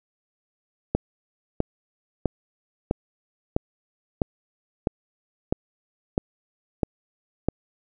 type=click train; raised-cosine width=2 ms; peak=-7 dBFS; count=11; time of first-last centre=0.95-7.486 s; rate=1.53 Hz; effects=none